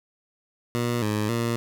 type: tone with pitch steps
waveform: 15% pulse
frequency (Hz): 119.7 / 106.2 / 117.1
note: A#2 / G#2 / A#2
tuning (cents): +46 / +39 / +8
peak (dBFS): -17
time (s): 0.75-1.56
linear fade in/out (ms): 0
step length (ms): 270
effects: none